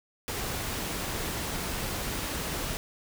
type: noise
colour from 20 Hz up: pink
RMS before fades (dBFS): -33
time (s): 0.28-2.77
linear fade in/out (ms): 0
effects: none